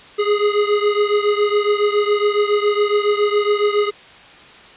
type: beating tone pair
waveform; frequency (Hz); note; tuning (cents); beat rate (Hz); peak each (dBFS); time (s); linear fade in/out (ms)
square; 412.6 / 419.8; G#4 / G#4; -11 / +19; 7.2; -17 / -20; 0.18-3.91; 20
effects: white hiss -42 dBFS RMS until 4.76 s + resampled to 8000 Hz